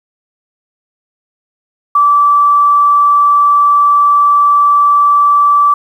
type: tone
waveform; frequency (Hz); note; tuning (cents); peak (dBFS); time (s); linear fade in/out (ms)
sine; 1160; D6; -22; -5; 1.95-5.74; 5
effects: 7-bit